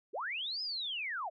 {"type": "linear two-way sweep", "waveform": "sine", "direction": "up then down", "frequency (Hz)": [311.6, 5150, 580], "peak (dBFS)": -35, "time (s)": [0.13, 1.3], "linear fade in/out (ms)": 20, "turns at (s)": 0.62, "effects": []}